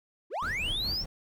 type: linear sweep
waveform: triangle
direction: up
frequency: 288.6 to 5588 Hz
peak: -28 dBFS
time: 0.3-1.05 s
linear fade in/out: 50 ms
type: noise with tremolo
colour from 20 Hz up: brown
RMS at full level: -36 dBFS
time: 0.42-1.06 s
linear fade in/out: 5 ms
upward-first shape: sine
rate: 4.8 Hz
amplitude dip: 50%
effects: none